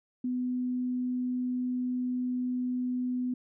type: tone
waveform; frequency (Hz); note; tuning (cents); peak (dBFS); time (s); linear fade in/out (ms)
sine; 250.2; B3; +23; -28; 0.24-3.34; 5
effects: none